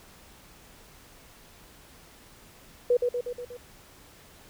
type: tone with echo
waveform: sine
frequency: 488.3 Hz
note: B4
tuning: 20 cents flat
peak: -18 dBFS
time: 2.9-2.97 s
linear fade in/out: 5 ms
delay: 120 ms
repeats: 5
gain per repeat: -4 dB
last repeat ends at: 3.57 s
effects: pink hiss -53 dBFS RMS until 4.49 s